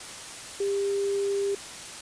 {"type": "tone in noise", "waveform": "sine", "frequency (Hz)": 398.3, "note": "G4", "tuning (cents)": 28, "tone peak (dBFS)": -24, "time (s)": [0.6, 1.55], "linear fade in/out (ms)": 5, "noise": "white", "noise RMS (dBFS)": -40, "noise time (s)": [0, 2.01], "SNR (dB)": 13, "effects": ["resampled to 22050 Hz"]}